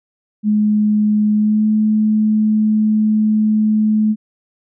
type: tone with pitch glide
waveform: sine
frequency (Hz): 211.1 to 214.9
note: G#3 to A3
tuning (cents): +29 to -41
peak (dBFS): -11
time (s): 0.43-4.16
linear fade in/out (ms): 50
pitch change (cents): +30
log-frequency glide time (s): 1.34-1.66
effects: none